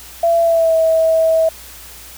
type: tone with pitch glide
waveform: sine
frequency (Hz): 674 to 647.3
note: E5 to E5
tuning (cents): +38 to -32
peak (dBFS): -10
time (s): 0.23-1.49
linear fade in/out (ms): 5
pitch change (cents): -70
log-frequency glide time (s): 0.4-0.76
effects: added 60 Hz sine -43 dBFS peak until 2.17 s + white hiss -37 dBFS RMS until 2.17 s